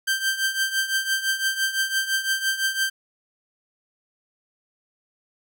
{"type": "tone with tremolo", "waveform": "sawtooth", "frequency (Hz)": 1568, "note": "G6", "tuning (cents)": 0, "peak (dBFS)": -15, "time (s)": [0.07, 2.9], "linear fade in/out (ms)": 10, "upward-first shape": "triangle", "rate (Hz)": 5.9, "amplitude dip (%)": 80, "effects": []}